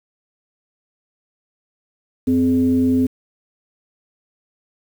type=tone with frequency modulation; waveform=sine; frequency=257.9 Hz; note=C4; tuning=25 cents flat; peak=-13 dBFS; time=2.27-3.07 s; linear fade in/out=10 ms; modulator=166 Hz; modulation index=0.48; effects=7-bit